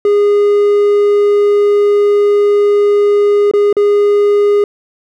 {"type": "tone with dropouts", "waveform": "triangle", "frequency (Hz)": 410.3, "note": "G#4", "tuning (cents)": -21, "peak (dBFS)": -5, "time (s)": [0.05, 4.64], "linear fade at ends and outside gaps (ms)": 2, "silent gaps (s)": [[3.513, 3.536], [3.728, 3.767]], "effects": []}